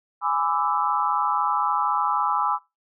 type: chord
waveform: sine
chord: E dominant seventh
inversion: first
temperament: equal with one note detuned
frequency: 830.6 / 1001 / 1174.7 / 1318.5 Hz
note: G#5 / B5 / D6 / E6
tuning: 0 / +23 / 0 / 0 cents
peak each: -26 dBFS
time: 0.21-2.59 s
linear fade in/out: 50 ms
effects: noise-tail reverb RT60 0.2 s tail -19 dB re dry